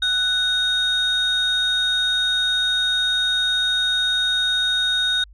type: tone pair together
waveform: sine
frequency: 1486 / 3727 Hz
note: F#6 / A#7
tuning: +7 / -1 cents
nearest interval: octave + major third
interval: 1592 cents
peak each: -21 / -17 dBFS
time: 0.02-5.24 s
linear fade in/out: 5 ms
effects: tanh soft clip ceiling -14 dBFS + added 50 Hz sine -43 dBFS peak until 5.33 s